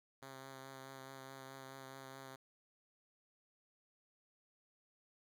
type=tone with vibrato; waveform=5% pulse; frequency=133.8 Hz; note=C3; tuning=39 cents sharp; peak=-39 dBFS; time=0.22-2.36 s; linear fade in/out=5 ms; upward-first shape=triangle; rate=4.7 Hz; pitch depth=23 cents each way; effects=none